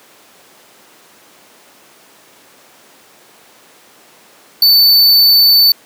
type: tone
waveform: square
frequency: 4515 Hz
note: C#8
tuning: 31 cents sharp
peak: -6 dBFS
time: 4.62-5.72 s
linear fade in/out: 2 ms
effects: pink hiss -44 dBFS RMS until 5.85 s + high-pass 300 Hz 12 dB/octave